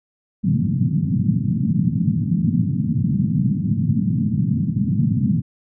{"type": "band-pass noise", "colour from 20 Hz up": "white", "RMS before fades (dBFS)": -19, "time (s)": [0.43, 5.42], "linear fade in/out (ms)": 20, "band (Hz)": [100, 230], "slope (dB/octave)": 48, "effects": []}